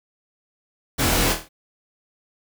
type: noise with echo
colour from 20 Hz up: pink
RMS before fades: -21 dBFS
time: 0.98-1.34 s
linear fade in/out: 20 ms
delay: 25 ms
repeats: 6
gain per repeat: -5 dB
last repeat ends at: 1.49 s
effects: none